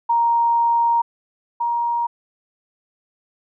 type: tone pair in turn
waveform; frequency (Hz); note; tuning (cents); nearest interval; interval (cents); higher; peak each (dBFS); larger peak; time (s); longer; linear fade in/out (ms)
sine; 935 / 943.1; A#5 / A#5; +5 / +20; unison; 15; second; -14 / -18; first; 0.09-1.02 / 1.6-2.07; first; 10
effects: none